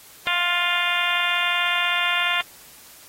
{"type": "harmonic tone", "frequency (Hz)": 350.9, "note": "F4", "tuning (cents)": 8, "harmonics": [2, 3, 4, 5, 6, 7, 8, 9, 10], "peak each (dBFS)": [-32, -29, -27, -29, -27, -27, -27, -32, -29], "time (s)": [0.27, 2.41], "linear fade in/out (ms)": 0, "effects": ["white hiss -47 dBFS RMS until 3.08 s", "AAC 48 kbps"]}